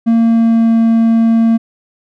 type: tone with pitch glide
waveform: triangle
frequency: 229.2 to 227.5 Hz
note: A#3 to A#3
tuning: -29 to -42 cents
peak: -5 dBFS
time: 0.06-1.58 s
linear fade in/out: 20 ms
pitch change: -13 cents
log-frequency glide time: 0.17-0.76 s
effects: none